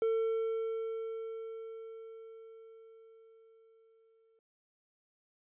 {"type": "tone with exponential decay", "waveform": "triangle", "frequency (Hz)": 450, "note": "A4", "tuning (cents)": 39, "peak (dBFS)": -25, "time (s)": [0.02, 4.39], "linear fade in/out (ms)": 1, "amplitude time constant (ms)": 950, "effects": ["resampled to 8000 Hz"]}